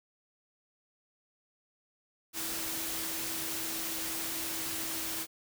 sine tone in noise, 325.8 Hz, E4, 20 cents flat, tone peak -45 dBFS, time 2.33-5.27 s, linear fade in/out 50 ms, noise white, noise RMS -36 dBFS, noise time 2.33-5.27 s, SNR -12 dB, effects none

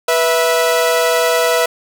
sawtooth tone pair together, 490.1 / 657 Hz, B4 / E5, -13 / -6 cents, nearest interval perfect fourth, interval 507 cents, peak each -11 dBFS, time 0.08-1.66 s, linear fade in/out 5 ms, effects none

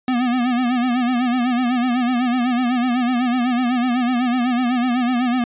square tone with vibrato, 246.9 Hz, B3, in tune, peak -17 dBFS, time 0.08-5.44 s, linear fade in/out 2 ms, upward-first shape sine, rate 8 Hz, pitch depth 79 cents each way, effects resampled to 8000 Hz

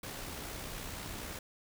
pink noise with amplitude modulation, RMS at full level -41 dBFS, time 0.03-1.39 s, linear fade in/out 5 ms, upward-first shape sine, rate 64.2 Hz, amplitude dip 35%, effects none

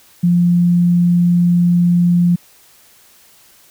sine tone, 174.61 Hz, F3, in tune, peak -9 dBFS, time 0.23-2.36 s, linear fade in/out 10 ms, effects white hiss -48 dBFS RMS until 3.7 s

